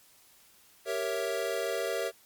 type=chord; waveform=square; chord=G diminished seventh; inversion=none; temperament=equal; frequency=392 / 466.2 / 554.4 / 659.3 Hz; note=G4 / Bb4 / Db5 / Fb5; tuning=0 / 0 / 0 / 0 cents; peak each=-37 / -35 / -36 / -36 dBFS; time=0.85-2.12 s; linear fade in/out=50 ms; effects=white hiss -60 dBFS RMS until 2.25 s + MP3 96 kbps